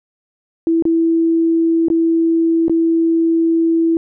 sine tone with dropouts, 329.6 Hz, E4, in tune, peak -11 dBFS, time 0.67-3.97 s, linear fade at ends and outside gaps 1 ms, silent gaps 0.824-0.853 / 1.884-1.901 / 2.682-2.696 s, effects none

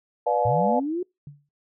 sine chord, B diminished seventh, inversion none, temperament just, 493.9 / 592.7 / 711.2 / 853.4 Hz, B4 / D5 / F5 / Ab5, 0 / +16 / +31 / +47 cents, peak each -25 dBFS, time 0.26-0.8 s, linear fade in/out 10 ms
sine linear sweep, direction up, 103.83 to 370 Hz, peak -24 dBFS, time 0.45-1.03 s, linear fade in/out 5 ms
sine tone with exponential decay, 144.2 Hz, D3, 31 cents flat, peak -34 dBFS, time 1.27-1.49 s, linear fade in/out 2 ms, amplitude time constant 47 ms
effects noise-tail reverb RT60 0.2 s tail -25 dB re dry

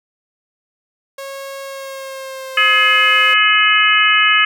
sawtooth tone with pitch glide, 547 to 520.8 Hz, C#5 to C5, -23 to -8 cents, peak -23 dBFS, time 1.18-3.34 s, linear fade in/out 5 ms, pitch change -85 cents, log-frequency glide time 1.62-2.79 s
harmonic tone, 423.5 Hz, G#4, 34 cents sharp, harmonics 3 / 4 / 5 / 6 / 7, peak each -16 / -16 / -16 / -16 / -16 dBFS, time 2.57-4.45 s, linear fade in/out 5 ms
effects none

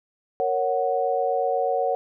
sine chord, F# major, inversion first, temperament equal, 466.2 / 554.4 / 740 Hz, A#4 / C#5 / F#5, 0 / 0 / 0 cents, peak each -26 / -25 / -24 dBFS, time 0.4-1.95 s, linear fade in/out 0 ms, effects none

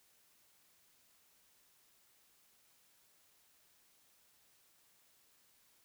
silence, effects white hiss -70 dBFS RMS until 5.84 s

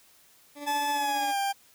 20% pulse tone with tremolo, 290 Hz, D4, 22 cents flat, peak -30 dBFS, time 0.55-1.34 s, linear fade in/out 50 ms, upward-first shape triangle, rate 15 Hz, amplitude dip 60%
40% pulse tone with pitch glide, 865 to 793.2 Hz, A5 to G5, -30 to +20 cents, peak -25 dBFS, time 0.66-1.53 s, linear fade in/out 20 ms, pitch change -150 cents, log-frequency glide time 0.92-1.39 s
effects white hiss -59 dBFS RMS until 1.74 s

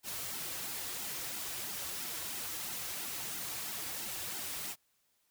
white noise with flanger, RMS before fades -40 dBFS, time 0.03-4.76 s, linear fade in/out 50 ms, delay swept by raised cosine 1.7 to 5 ms, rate 3 Hz, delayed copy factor -0.75, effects white hiss -75 dBFS RMS until 5.3 s

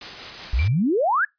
white noise with tremolo, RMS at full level -33 dBFS, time 0.01-0.68 s, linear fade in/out 2 ms, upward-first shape triangle, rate 5.3 Hz, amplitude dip 35%
sine exponential sweep, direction up, 51.4 to 1749 Hz, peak -17 dBFS, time 0.53-1.25 s, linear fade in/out 5 ms
sine tone with exponential decay, 2349 Hz, D7, in tune, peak -26 dBFS, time 0.59-0.82 s, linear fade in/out 1 ms, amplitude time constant 48 ms
effects noise-tail reverb RT60 0.2 s tail -26 dB re dry + resampled to 11025 Hz

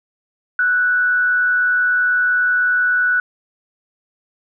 sine tone with frequency modulation, 1479 Hz, F#6, 1 cent flat, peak -13 dBFS, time 0.59-3.2 s, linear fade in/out 2 ms, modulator 116 Hz, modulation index 0.35, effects none

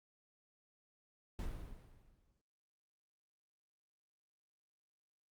brown noise with exponential decay, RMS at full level -39 dBFS, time 1.39-2.41 s, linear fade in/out 1 ms, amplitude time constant 220 ms, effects noise-tail reverb RT60 0.7 s tail -25 dB re dry + Opus 48 kbps

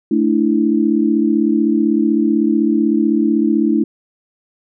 sine chord, A suspended fourth, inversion none, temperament equal, 220 / 293.7 / 329.6 Hz, A3 / D4 / E4, 0 / 0 / 0 cents, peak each -16 dBFS, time 0.11-3.84 s, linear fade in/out 5 ms, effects none

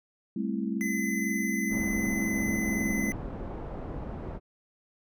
sine chord, A minor seventh, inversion third, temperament just, 198 / 220 / 264 / 330 Hz, G3 / A3 / C4 / E4, +18 / 0 / +16 / +2 cents, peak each -32 / -32 / -35 / -36 dBFS, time 0.36-3.11 s, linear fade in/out 5 ms
square tone, 2029 Hz, B6, 46 cents sharp, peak -32 dBFS, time 0.81-3.12 s, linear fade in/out 0 ms
pink low-pass noise, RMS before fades -37 dBFS, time 1.69-4.4 s, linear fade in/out 50 ms, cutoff 720 Hz, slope 12 dB/octave
effects none

